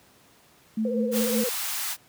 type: tone with tremolo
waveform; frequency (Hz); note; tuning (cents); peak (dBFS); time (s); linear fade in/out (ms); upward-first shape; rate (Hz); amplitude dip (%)
sine; 219.4; A3; -5; -22; 0.77-1.44; 5; sine; 5.3; 60
type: tone with vibrato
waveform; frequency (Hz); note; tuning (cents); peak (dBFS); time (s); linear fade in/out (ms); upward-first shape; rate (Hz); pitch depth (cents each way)
sine; 494; B4; 0; -26; 0.85-1.49; 2; sine; 17; 81
type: high-pass noise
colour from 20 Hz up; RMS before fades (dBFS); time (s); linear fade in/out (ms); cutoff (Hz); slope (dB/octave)
white; -30; 1.11-1.97; 50; 700; 48
effects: pink hiss -57 dBFS RMS until 2.08 s + high-pass 100 Hz 12 dB/octave